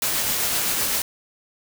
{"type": "noise with tremolo", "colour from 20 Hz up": "white", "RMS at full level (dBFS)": -22, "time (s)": [0.02, 1.02], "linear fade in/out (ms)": 2, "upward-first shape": "triangle", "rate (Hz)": 7.8, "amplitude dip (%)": 25, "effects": []}